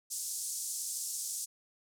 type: band-pass noise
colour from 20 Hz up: white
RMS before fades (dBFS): -38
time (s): 0.1-1.46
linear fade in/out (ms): 20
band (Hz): 5800 to 10000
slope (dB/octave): 24
effects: none